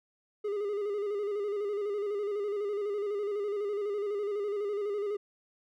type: tone with vibrato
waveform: triangle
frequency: 410 Hz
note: G#4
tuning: 22 cents flat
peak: -28 dBFS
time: 0.44-5.17 s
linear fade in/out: 10 ms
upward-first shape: square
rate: 12 Hz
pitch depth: 44 cents each way
effects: none